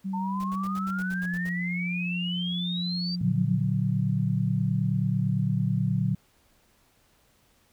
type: tone with pitch glide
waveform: sine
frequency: 191.8 to 176.9 Hz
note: G3 to F3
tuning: -37 to +23 cents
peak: -28 dBFS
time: 0.04-3.64 s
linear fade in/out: 20 ms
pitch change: -140 cents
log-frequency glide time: 0.86-1.35 s
type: exponential sweep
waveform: sine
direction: up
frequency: 887 to 4731 Hz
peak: -31 dBFS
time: 0.13-3.16 s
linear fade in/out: 10 ms
type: noise bursts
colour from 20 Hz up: pink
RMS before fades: -46 dBFS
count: 10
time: 0.4-1.491 s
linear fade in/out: 0 ms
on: 38 ms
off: 79 ms
type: chord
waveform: sine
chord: Bb augmented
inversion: none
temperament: equal with one note detuned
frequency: 116.54 / 145.73 / 185 Hz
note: Bb2 / D3 / F#3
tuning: 0 / -13 / 0 cents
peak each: -27 dBFS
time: 3.21-6.15 s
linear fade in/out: 5 ms
effects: pink hiss -64 dBFS RMS until 7.72 s